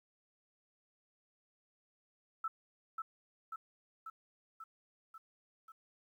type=tone with echo; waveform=sine; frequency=1318.5 Hz; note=E6; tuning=in tune; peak=-34 dBFS; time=2.44-2.48 s; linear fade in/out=5 ms; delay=540 ms; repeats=6; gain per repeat=-3 dB; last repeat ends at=5.72 s; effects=12-bit